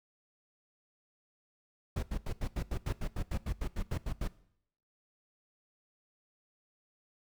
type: noise bursts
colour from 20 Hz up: brown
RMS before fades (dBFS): -33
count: 16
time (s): 1.96-4.277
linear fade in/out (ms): 5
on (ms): 67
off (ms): 83
effects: noise-tail reverb RT60 0.7 s tail -19 dB re dry